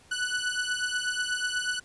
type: beating tone pair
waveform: sawtooth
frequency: 1480 / 1488.2 Hz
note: F#6 / F#6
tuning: 0 / +10 cents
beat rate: 8.2 Hz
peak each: -27 dBFS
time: 0.11-1.8 s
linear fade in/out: 10 ms
effects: pink hiss -57 dBFS RMS until 1.84 s + resampled to 24000 Hz